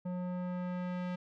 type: tone with low-pass filter sweep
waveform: square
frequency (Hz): 180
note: F#3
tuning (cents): -47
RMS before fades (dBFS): -37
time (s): 0.05-1.16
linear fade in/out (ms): 10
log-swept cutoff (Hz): 750 to 2800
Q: 0.81
effects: none